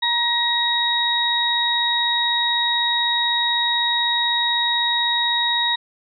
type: harmonic tone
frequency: 948 Hz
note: A#5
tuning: 29 cents sharp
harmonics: 1 / 2 / 4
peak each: -24 / -24 / -19 dBFS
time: 0.02-5.76 s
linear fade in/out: 10 ms
effects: none